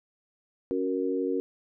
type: chord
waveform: sine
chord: F# major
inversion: second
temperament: equal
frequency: 277.2 / 370 / 466.2 Hz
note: C#4 / F#4 / A#4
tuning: 0 / 0 / 0 cents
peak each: -30 dBFS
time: 0.71-1.4 s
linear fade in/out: 0 ms
effects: none